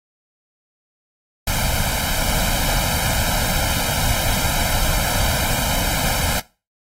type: noise with comb filter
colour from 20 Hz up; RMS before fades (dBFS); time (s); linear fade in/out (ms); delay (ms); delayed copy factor
pink; -20; 1.47-6.4; 5; 1.3; +0.95
effects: noise-tail reverb RT60 0.3 s tail -20 dB re dry + AAC 48 kbps